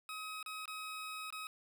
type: tone with dropouts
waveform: 20% pulse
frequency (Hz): 1269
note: D#6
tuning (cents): +34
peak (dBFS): -37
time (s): 0.09-1.47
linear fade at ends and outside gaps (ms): 1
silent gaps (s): 0.428-0.461 / 0.656-0.678 / 1.304-1.325
effects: none